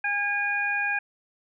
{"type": "harmonic tone", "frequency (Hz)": 815, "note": "G#5", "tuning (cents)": -33, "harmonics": [1, 2, 3], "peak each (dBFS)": [-32, -26, -28], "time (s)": [0.04, 0.99], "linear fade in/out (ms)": 5, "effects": []}